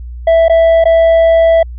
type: tone with dropouts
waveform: triangle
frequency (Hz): 659.3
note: E5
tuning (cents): 0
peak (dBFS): -3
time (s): 0.27-1.63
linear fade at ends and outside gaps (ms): 5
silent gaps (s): 0.483-0.496 / 0.841-0.854
effects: added 60 Hz sine -23 dBFS peak until 1.78 s + resampled to 8000 Hz